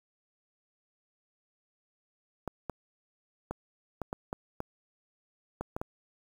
clicks, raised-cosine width 1 ms, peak -20 dBFS, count 10, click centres 2.477 / 2.697 / 3.51 / 4.017 / 4.129 / 4.329 / 4.604 / 5.61 / 5.765 / 5.815 s, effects 8-bit

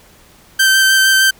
sawtooth tone with vibrato, 1555 Hz, G6, 14 cents flat, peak -5 dBFS, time 0.59-1.31 s, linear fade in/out 10 ms, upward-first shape square, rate 6.5 Hz, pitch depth 9 cents each way, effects pink hiss -46 dBFS RMS until 1.39 s

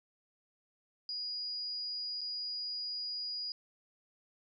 sine tone with dropouts, 4892 Hz, D#8, 30 cents flat, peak -36 dBFS, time 1.09-3.52 s, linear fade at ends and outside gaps 1 ms, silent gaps 2.209-2.214 s, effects none

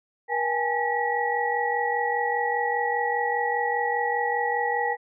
sine tone cluster, 477.9 / 809 / 854 / 1927 Hz, A#4 / G#5 / G#5 / B6, +43 / -46 / +48 / -43 cents, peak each -29 / -27 / -29 / -28 dBFS, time 0.28-4.97 s, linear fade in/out 50 ms, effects none

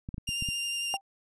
clicks, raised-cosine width 5 ms, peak -24 dBFS, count 6, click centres 0.089 / 0.143 / 0.181 / 0.29 / 0.424 / 0.488 s
sawtooth tone with vibrato, 2794 Hz, F7, in tune, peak -27 dBFS, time 0.27-0.97 s, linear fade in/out 10 ms, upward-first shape sine, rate 11 Hz, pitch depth 11 cents each way
sine tone with exponential decay, 784 Hz, G5, in tune, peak -24 dBFS, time 0.94-1.01 s, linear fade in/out 0 ms, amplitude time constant 15 ms
effects resampled to 24000 Hz

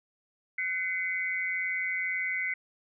sine tone cluster, 1506 / 2044 / 2226 Hz, F#6 / C7 / C#7, +30 / -41 / +7 cents, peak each -39 / -30 / -34 dBFS, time 0.58-2.54 s, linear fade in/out 5 ms, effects none

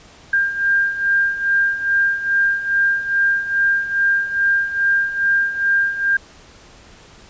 sine beating tone pair, 1597 / 1599.4 Hz, G6 / G6, +32 / +34 cents, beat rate 2.4 Hz, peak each -21 / -16 dBFS, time 0.33-6.17 s, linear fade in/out 5 ms, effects pink hiss -45 dBFS RMS until 7.29 s + resampled to 16000 Hz

